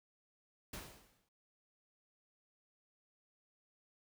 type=noise with exponential decay; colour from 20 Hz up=pink; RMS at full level=-44 dBFS; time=0.73-1.29 s; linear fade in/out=5 ms; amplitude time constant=120 ms; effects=none